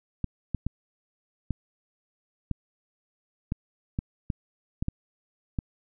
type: clicks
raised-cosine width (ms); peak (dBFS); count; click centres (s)
5; -15; 11; 0.243 / 0.547 / 0.666 / 1.507 / 2.513 / 3.521 / 3.989 / 4.302 / 4.825 / 4.884 / 5.588
effects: none